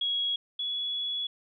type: tone pair in turn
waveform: sine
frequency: 3322 / 3386 Hz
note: G#7 / G#7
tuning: 0 / +33 cents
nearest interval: unison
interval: 33 cents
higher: second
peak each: -26 / -29 dBFS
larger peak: first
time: 0.01-0.36 / 0.59-1.27 s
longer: second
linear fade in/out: 5 ms
effects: none